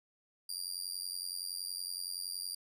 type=tone with amplitude modulation; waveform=25% pulse; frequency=4765 Hz; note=D8; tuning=24 cents sharp; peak=-29 dBFS; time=0.49-2.55 s; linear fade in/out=5 ms; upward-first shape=sine; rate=90.7 Hz; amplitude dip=100%; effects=none